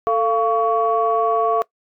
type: tone cluster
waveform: sine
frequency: 444.8 / 691 / 1124 Hz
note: A4 / F5 / C#6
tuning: +19 / -19 / +24 cents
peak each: -19 dBFS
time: 0.07-1.62 s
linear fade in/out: 0 ms
effects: noise-tail reverb RT60 0.1 s tail -21 dB re dry + tanh soft clip ceiling -6 dBFS